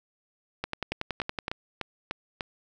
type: two click trains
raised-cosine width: 0.3 ms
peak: -14 / -15 dBFS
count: 10 / 6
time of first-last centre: 0.64-1.481 / 0.92-2.408 s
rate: 10.7 / 3.36 Hz
effects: none